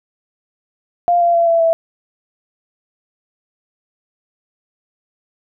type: tone with pitch steps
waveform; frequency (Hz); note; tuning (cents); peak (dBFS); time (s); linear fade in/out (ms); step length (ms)
sine; 698.5 / 688.5 / 678.6 / 668.9 / 659.3; F5 / F5 / F5 / E5 / E5; 0 / -25 / -50 / +25 / 0; -10; 1.08-1.73; 0; 130
effects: none